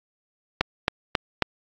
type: click train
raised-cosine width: 0.3 ms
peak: -3 dBFS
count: 4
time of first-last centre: 0.61-1.423 s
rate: 3.69 Hz
effects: AAC 48 kbps